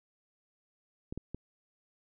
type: clicks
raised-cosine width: 3 ms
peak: -25 dBFS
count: 3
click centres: 1.125 / 1.176 / 1.346 s
effects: none